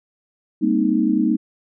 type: chord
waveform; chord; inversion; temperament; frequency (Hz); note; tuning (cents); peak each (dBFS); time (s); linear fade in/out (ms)
sine; C minor seventh; second; equal with one note detuned; 200.9 / 233.1 / 261.6 / 311.1; G3 / Bb3 / C4 / Eb4; +43 / 0 / 0 / 0; -22 / -20 / -23 / -19; 0.61-1.37; 20
effects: none